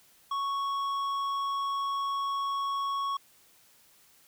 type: tone with tanh clipping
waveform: sine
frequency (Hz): 1108.7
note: C#6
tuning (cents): 0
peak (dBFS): -30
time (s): 0.31-3.17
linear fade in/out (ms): 5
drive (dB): 9
effects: white hiss -61 dBFS RMS until 4.27 s